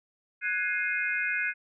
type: chord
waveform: sine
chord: Ab dominant seventh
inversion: third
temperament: equal with one note detuned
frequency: 1480 / 1661.2 / 2123 / 2489 Hz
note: Gb6 / Ab6 / C7 / Eb7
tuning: 0 / 0 / +25 / 0 cents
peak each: -32 dBFS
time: 0.41-1.54 s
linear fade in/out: 50 ms
effects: none